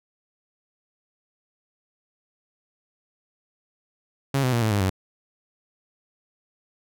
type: tone with pitch steps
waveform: sawtooth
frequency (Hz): 137.4 / 127.46 / 118.24 / 109.69 / 101.75 / 94.39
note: C#3 / C3 / A#2 / A2 / G#2 / F#2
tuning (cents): -15 / -45 / +25 / -5 / -35 / +35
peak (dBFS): -16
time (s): 4.34-4.898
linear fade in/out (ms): 5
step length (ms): 93
effects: none